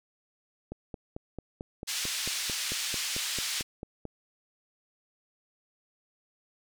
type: click train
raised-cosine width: 2 ms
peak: -24 dBFS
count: 16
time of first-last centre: 0.72-4.053 s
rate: 4.5 Hz
type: band-pass noise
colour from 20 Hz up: pink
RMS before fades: -33 dBFS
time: 1.87-3.63 s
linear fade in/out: 20 ms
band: 2800 to 8500 Hz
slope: 12 dB/octave
effects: none